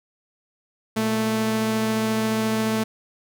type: tone pair together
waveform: sawtooth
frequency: 117.15 / 220 Hz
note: A#2 / A3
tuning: +9 / 0 cents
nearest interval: major seventh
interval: 1091 cents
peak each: -28 / -17 dBFS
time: 0.96-2.84 s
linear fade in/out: 10 ms
effects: none